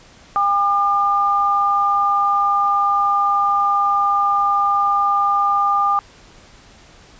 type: tone pair together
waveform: sine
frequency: 805 / 1203.3 Hz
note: G5 / D6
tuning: +46 / +42 cents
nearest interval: perfect fifth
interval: 696 cents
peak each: -19 / -15 dBFS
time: 0.36-5.99 s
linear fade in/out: 0 ms
effects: pink hiss -46 dBFS RMS until 7.19 s + resampled to 16000 Hz